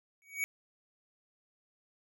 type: tone with exponential growth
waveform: square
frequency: 2255 Hz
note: C#7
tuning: 29 cents sharp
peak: -28 dBFS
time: 0.22-0.44 s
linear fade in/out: 0 ms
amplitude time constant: 47 ms
effects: none